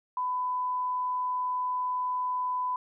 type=tone; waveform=sine; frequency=1001 Hz; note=B5; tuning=23 cents sharp; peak=-27 dBFS; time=0.17-2.76 s; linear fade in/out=2 ms; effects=none